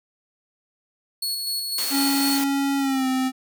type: tone with tremolo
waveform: sawtooth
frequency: 4370 Hz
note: C#8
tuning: 26 cents flat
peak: -21 dBFS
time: 1.22-2.38 s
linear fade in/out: 5 ms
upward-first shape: square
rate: 4 Hz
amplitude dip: 30%
type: high-pass noise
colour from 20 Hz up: white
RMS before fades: -29 dBFS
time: 1.78-2.44 s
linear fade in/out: 2 ms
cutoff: 240 Hz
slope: 48 dB/octave
type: tone with pitch glide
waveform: square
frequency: 277.2 to 260.1 Hz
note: C#4 to C4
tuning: 0 to -10 cents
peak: -21 dBFS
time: 1.9-3.32 s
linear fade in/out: 50 ms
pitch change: -110 cents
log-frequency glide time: 2.78-3.07 s
effects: none